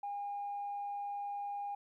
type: tone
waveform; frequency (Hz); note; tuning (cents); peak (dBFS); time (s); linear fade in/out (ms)
sine; 811; G#5; -41; -36; 0.03-1.75; 5
effects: tanh soft clip ceiling -33 dBFS + 13-bit